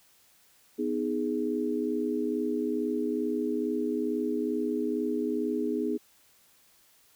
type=chord; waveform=sine; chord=G# minor; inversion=first; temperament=just; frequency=249.2 / 311.5 / 415.3 Hz; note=B3 / D#4 / G#4; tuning=+16 / +2 / 0 cents; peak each=-31 dBFS; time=0.78-5.98 s; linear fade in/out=20 ms; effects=white hiss -62 dBFS RMS until 7.15 s